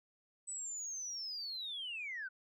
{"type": "linear sweep", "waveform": "sine", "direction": "down", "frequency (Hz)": [8060, 1450], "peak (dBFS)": -39, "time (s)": [0.47, 2.29], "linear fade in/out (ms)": 20, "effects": ["tanh soft clip ceiling -35 dBFS"]}